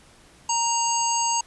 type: harmonic tone with a mistuned harmonic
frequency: 932.3 Hz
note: A#5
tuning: in tune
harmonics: 1 / 3 / 5 / 7 / 8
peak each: -23 / -31 / -33 / -26 / -30 dBFS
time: 0.49-1.41 s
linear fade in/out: 5 ms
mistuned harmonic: 8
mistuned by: +57 cents
effects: pink hiss -53 dBFS RMS until 1.46 s + resampled to 24000 Hz